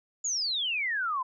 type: exponential sweep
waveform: sine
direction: down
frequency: 7040 to 987.8 Hz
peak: -27 dBFS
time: 0.24-1.23 s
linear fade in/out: 10 ms
effects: none